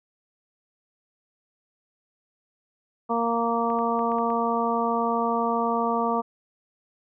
harmonic tone, 232.3 Hz, A#3, 6 cents flat, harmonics 1 / 2 / 3 / 4 / 5, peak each -28 / -28 / -28 / -28 / -28 dBFS, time 3.09-6.22 s, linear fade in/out 20 ms
clicks, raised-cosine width 0.5 ms, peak -28 dBFS, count 6, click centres 3.702 / 3.789 / 3.992 / 4.118 / 4.185 / 4.303 s
effects none

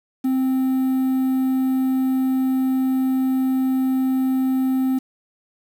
triangle tone with quantisation, 261.6 Hz, C4, in tune, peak -15 dBFS, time 0.24-4.99 s, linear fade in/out 10 ms, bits 7, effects none

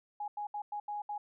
sine tone bursts at uneven times, 830 Hz, G#5, 1 cent flat, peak -35 dBFS, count 6, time 0.2-0.28 / 0.37-0.47 / 0.54-0.62 / 0.72-0.8 / 0.88-1.02 / 1.09-1.18 s, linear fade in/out 5 ms, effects none

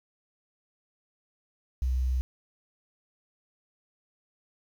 sine tone with quantisation, 63.7 Hz, C2, 46 cents flat, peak -24 dBFS, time 1.82-2.21 s, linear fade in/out 0 ms, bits 9, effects none

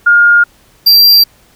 sine / square tone pair in turn, 1418 / 4724 Hz, F6 / D8, +26 / +9 cents, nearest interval octave + major sixth, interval 2083 cents, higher second, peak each -3 dBFS, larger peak neither, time 0.06-0.44 / 0.86-1.24 s, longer neither, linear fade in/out 10 ms, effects pink hiss -47 dBFS RMS until 1.55 s

